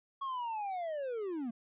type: linear sweep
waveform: triangle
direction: down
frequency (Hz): 1108.7 to 220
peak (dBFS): -33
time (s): 0.21-1.51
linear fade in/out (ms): 10
effects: resampled to 8000 Hz